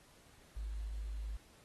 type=tone with quantisation; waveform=sine; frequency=52.5 Hz; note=G#1; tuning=19 cents sharp; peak=-38 dBFS; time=0.56-1.37 s; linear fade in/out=10 ms; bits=11; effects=pink hiss -64 dBFS RMS until 1.64 s + AAC 32 kbps